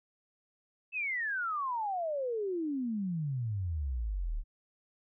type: exponential sweep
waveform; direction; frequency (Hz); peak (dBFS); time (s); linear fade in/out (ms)
sine; down; 2664 to 33.99; -31; 0.92-4.44; 50
effects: none